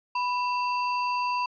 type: tone with sample-and-hold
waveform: sine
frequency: 987.8 Hz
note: B5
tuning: in tune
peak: -24 dBFS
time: 0.15-1.46 s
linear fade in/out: 5 ms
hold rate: 3675 Hz
effects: resampled to 11025 Hz